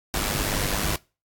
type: noise with amplitude modulation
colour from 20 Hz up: pink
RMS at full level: -23 dBFS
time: 0.14-0.96 s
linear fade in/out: 0 ms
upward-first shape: sine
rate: 101 Hz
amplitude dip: 55%
effects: noise-tail reverb RT60 0.3 s tail -23 dB re dry + AAC 64 kbps